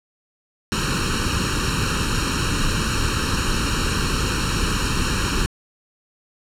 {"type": "noise with comb filter", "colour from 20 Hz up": "pink", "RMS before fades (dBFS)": -21, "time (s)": [0.72, 5.46], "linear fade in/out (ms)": 0, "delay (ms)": 0.72, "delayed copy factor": 1, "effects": ["low-pass 8000 Hz 12 dB/octave"]}